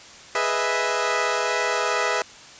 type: chord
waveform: 15% pulse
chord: E major seventh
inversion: first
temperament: equal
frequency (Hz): 415.3 / 493.9 / 622.3 / 659.3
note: G#4 / B4 / D#5 / E5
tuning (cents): 0 / 0 / 0 / 0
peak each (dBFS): -21 / -19 / -23 / -20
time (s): 0.35-2.22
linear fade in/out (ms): 2
effects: white hiss -44 dBFS RMS until 2.59 s + resampled to 16000 Hz